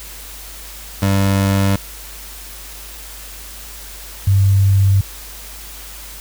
25% pulse / sine tone pair in turn, 98 / 98 Hz, G2 / G2, 0 / 0 cents, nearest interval unison, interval 0 cents, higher neither, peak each -9 dBFS, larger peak neither, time 1.02-1.76 / 4.27-5.01 s, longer neither, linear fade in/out 5 ms, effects added 50 Hz sine -36 dBFS peak until 6.2 s + white hiss -35 dBFS RMS until 6.2 s

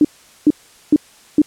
sine tone bursts, 300 Hz, D4, 37 cents sharp, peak -6 dBFS, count 4, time 0.01-1.418 s, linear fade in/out 2 ms, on 37 ms, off 420 ms, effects white hiss -47 dBFS RMS until 1.46 s + low-pass 10000 Hz 12 dB/octave

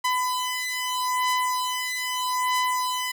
sawtooth beating tone pair, 1004 / 1004.79 Hz, B5 / B5, +28 / +30 cents, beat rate 0.79 Hz, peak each -23 dBFS, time 0.04-3.12 s, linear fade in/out 10 ms, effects none

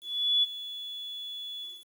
sine tone with ADSR envelope, 3420 Hz, A7, 50 cents flat, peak -20 dBFS, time 0.01-1.86 s, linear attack 420 ms, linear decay 24 ms, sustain -16 dB, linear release 230 ms, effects 9-bit

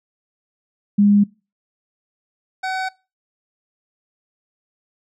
sine / 25% pulse tone pair in turn, 204.1 / 754.3 Hz, G#3 / F#5, -30 / +33 cents, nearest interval octave + major seventh, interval 2263 cents, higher second, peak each -10 / -18 dBFS, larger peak first, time 0.98-1.24 / 2.63-2.89 s, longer neither, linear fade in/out 10 ms, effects noise-tail reverb RT60 0.3 s tail -23 dB re dry + low-pass 5000 Hz 12 dB/octave

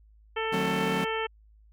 harmonic tone, 444.4 Hz, A4, 17 cents sharp, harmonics 1 / 2 / 3 / 4 / 5 / 6 / 7, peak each -31 / -34 / -36 / -37 / -38 / -39 / -39 dBFS, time 0.36-1.27 s, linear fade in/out 10 ms
40% pulse chord, D# diminished seventh, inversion none, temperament just, 155.56 / 186.68 / 224 / 268.8 Hz, D#3 / F#3 / A3 / C4, 0 / +16 / +31 / +47 cents, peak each -35 / -30 / -35 / -34 dBFS, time 0.52-1.05 s, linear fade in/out 10 ms
effects added 53 Hz sine -54 dBFS peak until 1.72 s

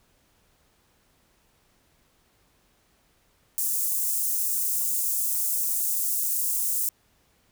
white high-pass noise, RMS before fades -26 dBFS, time 3.58-6.89 s, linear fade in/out 0 ms, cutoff 7300 Hz, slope 24 dB/octave, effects pink hiss -65 dBFS RMS until 7.51 s

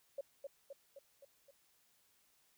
sine tone with echo, 555 Hz, C#5, 2 cents sharp, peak -38 dBFS, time 0.18-0.21 s, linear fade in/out 5 ms, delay 260 ms, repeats 5, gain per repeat -4 dB, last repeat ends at 1.51 s, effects white hiss -73 dBFS RMS until 2.57 s

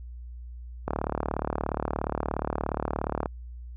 click train, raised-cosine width 1 ms, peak -13 dBFS, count 89, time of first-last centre 0.88-3.258 s, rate 37 Hz, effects added 60 Hz sine -38 dBFS peak until 3.76 s

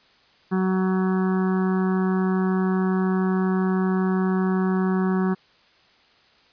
harmonic tone, 187.3 Hz, F#3, 21 cents sharp, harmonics 1 / 2 / 4 / 5 / 6 / 7 / 8 / 9, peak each -20 / -26 / -35 / -37 / -35 / -39 / -39 / -40 dBFS, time 0.51-5.35 s, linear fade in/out 20 ms, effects white hiss -57 dBFS RMS until 6.52 s + resampled to 11025 Hz

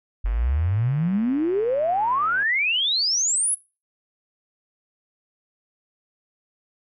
sine exponential sweep, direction up, 43.65 to 11000 Hz, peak -19 dBFS, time 0.24-3.55 s, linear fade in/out 10 ms
click train, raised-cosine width 0.5 ms, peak -27 dBFS, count 259, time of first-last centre 0.26-2.428 s, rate 119 Hz
effects noise-tail reverb RT60 0.3 s tail -20 dB re dry

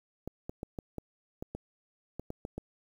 clicks, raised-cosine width 2 ms, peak -24 dBFS, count 11, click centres 0.276 / 0.495 / 0.631 / 0.788 / 0.983 / 1.425 / 1.55 / 2.196 / 2.304 / 2.451 / 2.58 s, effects 9-bit

